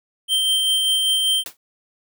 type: tone with tremolo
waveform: square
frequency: 3136 Hz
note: G7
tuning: in tune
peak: -16 dBFS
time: 0.28-1.44 s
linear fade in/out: 50 ms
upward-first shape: sine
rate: 5.1 Hz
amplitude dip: 25%
type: noise with exponential decay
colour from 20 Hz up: white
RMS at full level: -27 dBFS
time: 1.46-1.57 s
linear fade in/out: 2 ms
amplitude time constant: 22 ms
effects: none